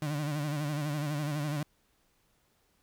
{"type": "tone with vibrato", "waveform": "35% pulse", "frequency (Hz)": 148.2, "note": "D3", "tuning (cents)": 16, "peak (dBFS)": -29, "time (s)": [0.02, 1.63], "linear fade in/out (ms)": 2, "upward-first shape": "sine", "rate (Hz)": 12, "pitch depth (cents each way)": 72, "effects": ["pink hiss -71 dBFS RMS until 2.82 s"]}